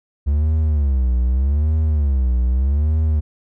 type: tone with vibrato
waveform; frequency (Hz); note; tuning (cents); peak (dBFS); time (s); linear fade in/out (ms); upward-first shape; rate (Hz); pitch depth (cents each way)
triangle; 69.4; C#2; +3; -12; 0.26-3.21; 20; sine; 0.82; 220
effects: none